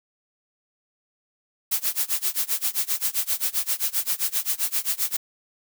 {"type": "noise with tremolo", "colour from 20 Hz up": "blue", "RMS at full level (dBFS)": -22, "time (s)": [1.71, 5.17], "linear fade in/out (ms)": 10, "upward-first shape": "sine", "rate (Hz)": 7.6, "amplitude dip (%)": 95, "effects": []}